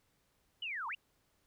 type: linear two-way sweep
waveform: sine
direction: down then up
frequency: 3040 to 870 to 2950 Hz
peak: -37 dBFS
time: 0.62-0.95 s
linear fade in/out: 5 ms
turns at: 0.88 s
effects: pink hiss -75 dBFS RMS until 1.46 s